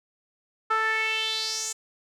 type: tone with band-pass filter sweep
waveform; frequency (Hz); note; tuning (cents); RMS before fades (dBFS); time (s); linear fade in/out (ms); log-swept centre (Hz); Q
sawtooth; 440.6; A4; +2; -27; 0.7-1.73; 10; 1300 to 7400; 4.3
effects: none